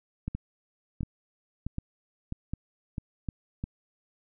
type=two click trains; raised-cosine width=5 ms; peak=-19 / -20 dBFS; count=5 / 6; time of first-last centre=0.28-3.288 / 0.35-3.639 s; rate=1.33 / 1.52 Hz; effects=none